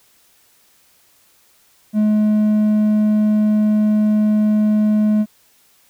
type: tone with hard clipping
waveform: sine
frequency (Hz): 212.5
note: G#3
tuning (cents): +40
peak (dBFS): -13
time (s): 1.93-5.26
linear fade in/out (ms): 50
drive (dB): 3
effects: white hiss -55 dBFS RMS until 5.89 s